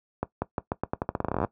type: accelerating click train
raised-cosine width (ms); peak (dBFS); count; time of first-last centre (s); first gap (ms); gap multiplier
1; -12; 21; 0.23-1.448; 190; 0.85
effects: noise-tail reverb RT60 0.1 s tail -17 dB re dry + high-pass 60 Hz 12 dB/octave